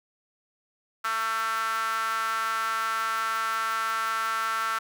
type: tone with high-pass filter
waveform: sawtooth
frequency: 223.6 Hz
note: A3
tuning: 28 cents sharp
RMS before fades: -28 dBFS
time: 1.04-4.79 s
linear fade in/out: 10 ms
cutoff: 1300 Hz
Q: 6.4
effects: none